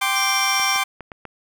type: chord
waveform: 20% pulse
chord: G suspended fourth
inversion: none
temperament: just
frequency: 784 / 1045.3 / 1176 Hz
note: G5 / C6 / D6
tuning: 0 / -2 / +2 cents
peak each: -19 dBFS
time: 0.01-0.84 s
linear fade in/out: 10 ms
type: tone with tremolo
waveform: sine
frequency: 5588 Hz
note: F8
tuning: in tune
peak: -21 dBFS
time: 0.15-0.78 s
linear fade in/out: 20 ms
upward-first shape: triangle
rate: 15 Hz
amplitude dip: 45%
type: clicks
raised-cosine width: 0.5 ms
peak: -20 dBFS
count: 5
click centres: 0.598 / 0.76 / 1.007 / 1.118 / 1.253 s
effects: none